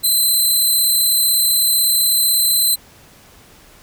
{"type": "tone", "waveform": "10% pulse", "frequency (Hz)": 4059, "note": "B7", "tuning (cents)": 47, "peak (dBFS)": -6, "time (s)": [0.03, 2.76], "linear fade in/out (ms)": 20, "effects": ["pink hiss -46 dBFS RMS until 3.82 s"]}